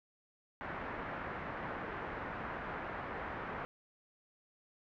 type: low-pass noise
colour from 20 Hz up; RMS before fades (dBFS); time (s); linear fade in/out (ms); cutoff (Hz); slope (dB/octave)
white; -42; 0.61-3.65; 0; 1700; 24
effects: none